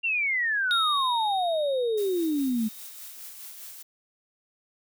sine exponential sweep, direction down, 2794 to 212.1 Hz, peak -23 dBFS, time 0.03-2.69 s, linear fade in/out 20 ms
triangle tone with exponential decay, 3729 Hz, A#7, in tune, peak -21 dBFS, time 0.71-3.15 s, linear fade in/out 0 ms, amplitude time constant 530 ms
blue noise with tremolo, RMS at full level -41 dBFS, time 1.97-3.83 s, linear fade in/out 10 ms, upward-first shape sine, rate 4.9 Hz, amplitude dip 35%
effects none

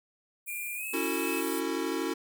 pink high-pass noise, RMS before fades -40 dBFS, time 0.46-1.61 s, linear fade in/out 20 ms, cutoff 7600 Hz, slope 96 dB/octave
triangle tone with pitch glide, 2400 to 2587 Hz, D7 to E7, +37 to -33 cents, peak -34 dBFS, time 0.47-1.42 s, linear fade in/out 20 ms, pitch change +130 cents, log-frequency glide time 0.75-0.85 s
square chord, F# minor seventh, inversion second, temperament equal with one note detuned, 277.2 / 329.6 / 370 / 449 Hz, C#4 / E4 / F#4 / A4, 0 / 0 / 0 / +35 cents, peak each -36 / -34 / -36 / -37 dBFS, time 0.93-2.14 s, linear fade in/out 10 ms
effects none

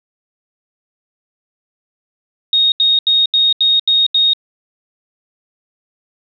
sine tone bursts, 3729 Hz, A#7, in tune, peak -9 dBFS, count 7, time 2.53-4.334 s, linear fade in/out 2 ms, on 190 ms, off 79 ms, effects none

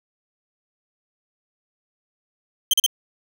sawtooth tone bursts, 3136 Hz, G7, in tune, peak -11 dBFS, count 3, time 2.71-2.863 s, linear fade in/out 2 ms, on 25 ms, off 39 ms, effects 7-bit

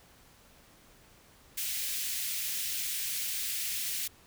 white high-pass noise, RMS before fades -34 dBFS, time 1.57-4.08 s, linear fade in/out 10 ms, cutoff 2000 Hz, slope 24 dB/octave, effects pink hiss -59 dBFS RMS until 4.26 s

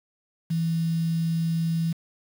sine tone with quantisation, 164.81 Hz, E3, in tune, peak -22 dBFS, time 0.5-1.93 s, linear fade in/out 10 ms, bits 7, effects none

